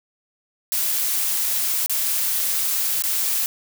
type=noise with dropouts; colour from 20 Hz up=blue; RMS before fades=-22 dBFS; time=0.72-3.46 s; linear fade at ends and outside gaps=0 ms; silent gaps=1.861-1.896 / 3.022-3.038 s; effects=none